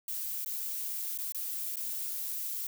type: noise with dropouts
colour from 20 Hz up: violet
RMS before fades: -36 dBFS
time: 0.08-2.67 s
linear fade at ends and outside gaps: 2 ms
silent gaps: 0.447-0.46 / 1.177-1.186 / 1.322-1.346 / 1.759-1.768 s
effects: none